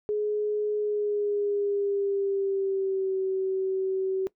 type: tone with pitch glide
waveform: sine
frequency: 420 to 380.7 Hz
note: G#4 to F#4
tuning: +19 to +49 cents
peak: -24 dBFS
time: 0.09-4.27 s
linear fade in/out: 0 ms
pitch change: -170 cents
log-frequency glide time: 0.78-3.17 s
effects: noise-tail reverb RT60 0.1 s tail -19 dB re dry